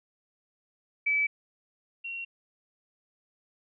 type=tone pair in turn; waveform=sine; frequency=2300 / 2740 Hz; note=D7 / F7; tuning=-37 / -34 cents; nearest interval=minor third; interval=303 cents; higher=second; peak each=-23 / -34 dBFS; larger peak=first; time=1.06-1.27 / 2.04-2.25 s; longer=neither; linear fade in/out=10 ms; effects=none